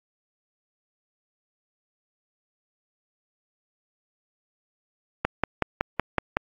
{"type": "click train", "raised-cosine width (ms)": 0.5, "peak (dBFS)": -6, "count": 7, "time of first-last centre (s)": [5.25, 6.369], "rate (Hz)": 5.36, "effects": ["AAC 64 kbps"]}